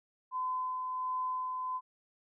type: tone with tremolo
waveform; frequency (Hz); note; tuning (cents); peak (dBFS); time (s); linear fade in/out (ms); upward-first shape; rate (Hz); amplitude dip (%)
sine; 1019; C6; -46; -31; 0.31-1.81; 50; sine; 1.4; 30
effects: none